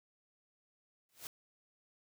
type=noise with exponential growth; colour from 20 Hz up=white; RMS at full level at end=-41 dBFS; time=1.09-1.27 s; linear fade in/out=1 ms; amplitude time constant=37 ms; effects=none